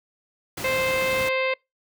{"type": "noise", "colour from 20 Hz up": "pink", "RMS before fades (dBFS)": -32, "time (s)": [0.57, 1.29], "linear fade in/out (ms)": 5}
{"type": "harmonic tone", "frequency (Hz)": 523.3, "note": "C5", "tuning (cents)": 0, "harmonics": [1, 2, 3, 4, 5, 6, 7, 8, 9], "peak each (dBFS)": [-24, -31, -37, -27, -30, -40, -39, -44, -45], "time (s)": [0.64, 1.54], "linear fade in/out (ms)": 5}
{"effects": ["noise-tail reverb RT60 0.2 s tail -25 dB re dry", "high-pass 80 Hz 12 dB/octave"]}